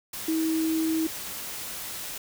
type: tone in noise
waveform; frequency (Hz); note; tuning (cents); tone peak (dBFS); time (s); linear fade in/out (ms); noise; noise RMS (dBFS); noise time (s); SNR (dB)
sine; 320.7; E4; -48; -23; 0.28-1.07; 5; white; -36; 0.13-2.18; +10
effects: none